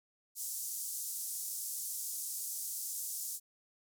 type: band-pass noise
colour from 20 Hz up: white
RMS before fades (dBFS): -40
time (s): 0.35-3.4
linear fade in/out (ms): 50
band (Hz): 6000 to 14000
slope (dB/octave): 24
effects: none